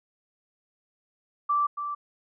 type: tone with echo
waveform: sine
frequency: 1168 Hz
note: D6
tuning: 10 cents flat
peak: -21 dBFS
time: 1.49-1.67 s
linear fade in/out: 10 ms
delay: 280 ms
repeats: 1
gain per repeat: -8 dB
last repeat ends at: 1.95 s
effects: none